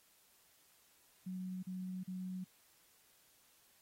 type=tone bursts; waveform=sine; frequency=185 Hz; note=F#3; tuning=in tune; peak=-40 dBFS; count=3; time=1.26-2.444 s; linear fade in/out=10 ms; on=370 ms; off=37 ms; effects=white hiss -69 dBFS RMS until 3.81 s + AAC 48 kbps